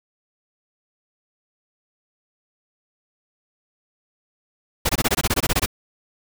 pink noise bursts, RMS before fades -19 dBFS, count 13, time 4.85-5.661 s, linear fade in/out 10 ms, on 43 ms, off 21 ms, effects none

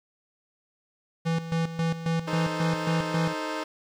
square tone with tremolo, 164.81 Hz, E3, in tune, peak -24 dBFS, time 1.25-3.34 s, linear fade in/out 20 ms, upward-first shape square, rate 3.7 Hz, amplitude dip 70%
15% pulse chord, A diminished, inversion second, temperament equal, 311.1 / 440 / 523.3 Hz, Eb4 / A4 / C5, 0 / 0 / 0 cents, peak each -25 / -30 / -29 dBFS, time 2.27-3.64 s, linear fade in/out 10 ms
effects low-pass 6000 Hz 12 dB/octave + 9-bit

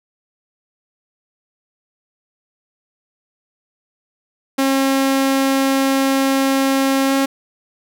sawtooth tone with pitch glide, 270 to 272 Hz, C#4 to C#4, -45 to -33 cents, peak -10 dBFS, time 4.58-7.26 s, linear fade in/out 10 ms, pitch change +12 cents, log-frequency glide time 7.06-7.13 s, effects none

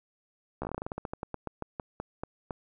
slowing click train, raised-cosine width 1 ms, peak -20 dBFS, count 22, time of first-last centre 0.62-2.508 s, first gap 14 ms, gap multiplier 1.16, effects none

